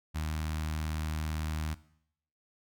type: tone with notch filter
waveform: sawtooth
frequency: 77.78 Hz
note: D#2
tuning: in tune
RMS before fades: -34 dBFS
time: 0.14-1.75 s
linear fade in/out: 20 ms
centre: 450 Hz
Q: 0.77
effects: noise-tail reverb RT60 0.7 s tail -18 dB re dry